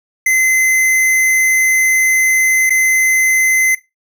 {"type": "tone with dropouts", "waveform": "square", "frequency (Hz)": 2053, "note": "C7", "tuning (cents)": -33, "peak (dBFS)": -10, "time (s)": [0.26, 3.75], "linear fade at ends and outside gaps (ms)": 5, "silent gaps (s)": [2.696, 2.704], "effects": ["noise-tail reverb RT60 0.2 s tail -18 dB re dry"]}